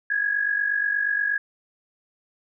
sine tone pair together, 1651.6 / 1700 Hz, G#6 / G#6, -10 / +40 cents, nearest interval minor second, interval 50 cents, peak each -22 / -27 dBFS, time 0.1-1.38 s, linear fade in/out 5 ms, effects none

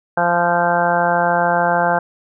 harmonic tone, 173.3 Hz, F3, 13 cents flat, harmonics 1 / 2 / 3 / 4 / 5 / 6 / 7 / 8 / 9, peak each -25 / -29 / -21 / -18 / -19 / -26 / -30 / -25 / -22 dBFS, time 0.17-1.99 s, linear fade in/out 5 ms, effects none

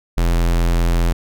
square tone, 42.56 Hz, F1, 44 cents flat, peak -14 dBFS, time 0.17-1.13 s, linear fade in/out 10 ms, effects none

